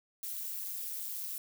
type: noise with amplitude modulation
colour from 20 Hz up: violet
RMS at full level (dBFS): -35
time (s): 0.23-1.38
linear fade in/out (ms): 2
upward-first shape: sine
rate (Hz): 198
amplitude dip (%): 100
effects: none